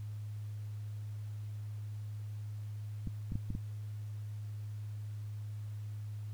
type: clicks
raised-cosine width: 5 ms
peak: -24 dBFS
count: 5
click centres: 3.073 / 3.321 / 3.355 / 3.504 / 3.551 s
effects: added 105 Hz sine -39 dBFS peak until 6.33 s + pink hiss -64 dBFS RMS until 6.33 s